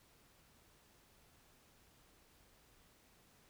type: silence
effects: pink hiss -68 dBFS RMS until 3.49 s